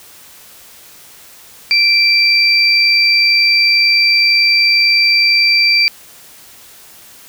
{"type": "tone pair together", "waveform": "sine", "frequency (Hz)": [2349, 4691], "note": ["D7", "D8"], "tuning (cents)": [0, -3], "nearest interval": "octave", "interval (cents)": 1197, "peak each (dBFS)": -11, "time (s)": [1.71, 5.88], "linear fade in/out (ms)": 0, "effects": ["white hiss -40 dBFS RMS until 7.28 s"]}